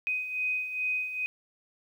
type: beating tone pair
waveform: sine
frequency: 2504 / 2506.4 Hz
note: D#7 / D#7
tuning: +10 / +12 cents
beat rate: 2.4 Hz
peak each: -36 / -29 dBFS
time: 0.07-1.26 s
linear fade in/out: 0 ms
effects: 10-bit